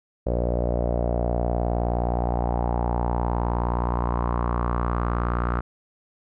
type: tone with low-pass filter sweep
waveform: sawtooth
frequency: 59.4 Hz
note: A#1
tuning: 33 cents sharp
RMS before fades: -24 dBFS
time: 0.26-5.61 s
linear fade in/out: 10 ms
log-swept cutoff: 560 to 1300 Hz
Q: 4.6
effects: none